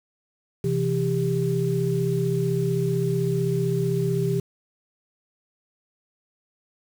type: tone cluster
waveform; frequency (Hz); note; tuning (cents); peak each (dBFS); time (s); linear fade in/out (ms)
sine; 130.2 / 165.9 / 395.9; C3 / E3 / G4; -8 / +11 / +17; -25; 0.64-4.4; 5
effects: 7-bit